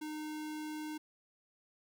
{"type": "tone", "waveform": "square", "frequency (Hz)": 306.4, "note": "D#4", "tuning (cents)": -27, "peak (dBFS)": -40, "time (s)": [0.01, 0.98], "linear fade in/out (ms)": 10, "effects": []}